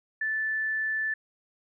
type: tone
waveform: sine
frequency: 1754 Hz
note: A6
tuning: 6 cents flat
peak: -26 dBFS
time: 0.21-1.14 s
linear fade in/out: 5 ms
effects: none